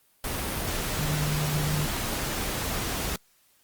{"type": "tone in noise", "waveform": "sine", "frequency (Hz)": 150, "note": "D3", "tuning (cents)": 37, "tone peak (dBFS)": -26, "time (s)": [0.99, 1.86], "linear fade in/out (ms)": 2, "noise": "pink", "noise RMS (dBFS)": -30, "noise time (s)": [0.24, 3.16], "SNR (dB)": 1, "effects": ["white hiss -64 dBFS RMS until 3.63 s", "Opus 32 kbps"]}